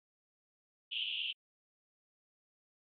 white band-pass noise, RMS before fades -38 dBFS, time 0.91-1.33 s, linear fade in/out 20 ms, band 2700 to 3300 Hz, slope 96 dB/octave, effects AAC 64 kbps

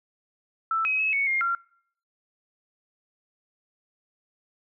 sine tone with pitch steps, 1325 / 2539 / 2578 / 2221 / 2126 / 1377 Hz, E6 / D#7 / E7 / C#7 / C7 / F6, +9 / +34 / -39 / +3 / +27 / -25 cents, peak -22 dBFS, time 0.71-1.55 s, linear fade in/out 2 ms, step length 140 ms, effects noise-tail reverb RT60 0.6 s tail -24 dB re dry

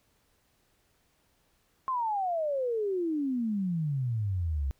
sine exponential sweep, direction down, 1072 to 65.41 Hz, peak -27 dBFS, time 1.88-4.71 s, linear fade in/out 0 ms, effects pink hiss -70 dBFS RMS until 4.79 s

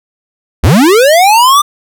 square linear sweep, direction up, 55 to 1203 Hz, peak -4 dBFS, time 0.63-1.62 s, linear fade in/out 10 ms, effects none

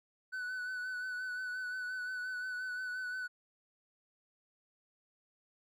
triangle tone with vibrato, 1496 Hz, F#6, 19 cents sharp, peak -35 dBFS, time 0.32-3.28 s, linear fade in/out 20 ms, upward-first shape sine, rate 5.7 Hz, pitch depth 29 cents each way, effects none

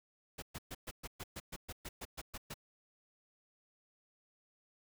pink noise bursts, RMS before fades -44 dBFS, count 14, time 0.38-2.542 s, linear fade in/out 10 ms, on 43 ms, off 120 ms, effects none

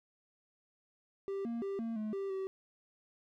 triangle tone with pitch steps, 392.9 / 233.1 / 394 / 228.3 / 214.6 / 392.4 / 383.4 Hz, G4 / A#3 / G4 / A#3 / A3 / G4 / G4, +4 / 0 / +9 / -36 / -43 / +2 / -38 cents, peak -33 dBFS, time 1.28-2.47 s, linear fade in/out 0 ms, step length 170 ms, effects none

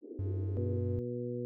white band-pass noise, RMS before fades -45 dBFS, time 0.01-0.81 s, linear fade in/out 50 ms, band 280 to 420 Hz, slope 48 dB/octave
triangle tone, 96.3 Hz, G2, 30 cents flat, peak -30 dBFS, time 0.19-0.99 s, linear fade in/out 0 ms
harmonic tone, 121.7 Hz, B2, 25 cents flat, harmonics 1 / 2 / 3 / 4, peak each -40 / -40 / -40 / -40 dBFS, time 0.57-1.45 s, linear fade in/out 0 ms
effects none

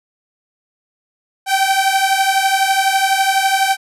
sawtooth beating tone pair, 769 / 781 Hz, G5 / G5, -33 / -7 cents, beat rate 12 Hz, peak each -12 dBFS, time 1.46-3.77 s, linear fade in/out 50 ms, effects resampled to 32000 Hz

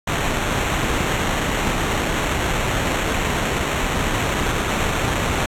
pink noise with sample-and-hold, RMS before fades -21 dBFS, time 0.07-5.46 s, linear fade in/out 5 ms, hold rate 4900 Hz, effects low-pass 11000 Hz 12 dB/octave

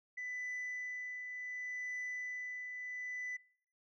sine tone with tremolo, 1994 Hz, B6, 16 cents sharp, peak -36 dBFS, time 0.17-3.37 s, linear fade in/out 10 ms, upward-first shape triangle, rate 0.69 Hz, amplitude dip 50%, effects noise-tail reverb RT60 0.7 s tail -25 dB re dry + tanh soft clip ceiling -37 dBFS

